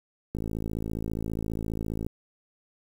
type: click train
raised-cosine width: 3 ms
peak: -19 dBFS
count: 95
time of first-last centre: 0.35-2.065 s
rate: 54.8 Hz
effects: 8-bit